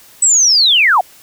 sine linear sweep, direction down, 8040 to 653 Hz, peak -7 dBFS, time 0.22-1.01 s, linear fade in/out 5 ms, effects white hiss -43 dBFS RMS until 1.22 s

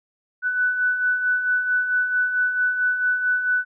sine beating tone pair, 1488 / 1492.5 Hz, F#6 / F#6, +9 / +15 cents, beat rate 4.5 Hz, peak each -28 / -19 dBFS, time 0.42-3.65 s, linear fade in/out 50 ms, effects none

